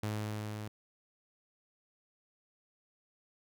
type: tone with level ramp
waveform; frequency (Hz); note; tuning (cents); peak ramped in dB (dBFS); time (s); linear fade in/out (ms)
sawtooth; 106.4; G#2; +42; -29 to -36; 0.03-0.68; 5
effects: none